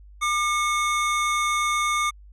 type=tone pair together; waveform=square; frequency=1201.4 / 2192 Hz; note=D6 / C#7; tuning=+39 / -20 cents; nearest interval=minor seventh; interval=1041 cents; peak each=-23 / -27 dBFS; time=0.21-2.11 s; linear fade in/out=20 ms; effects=added 50 Hz sine -44 dBFS peak until 2.32 s + resampled to 24000 Hz